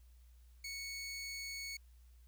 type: tone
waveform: 20% pulse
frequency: 2217 Hz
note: C#7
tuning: in tune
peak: -37 dBFS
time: 0.64-1.77 s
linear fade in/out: 5 ms
effects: added 60 Hz sine -58 dBFS peak until 2.27 s + white hiss -75 dBFS RMS until 2.27 s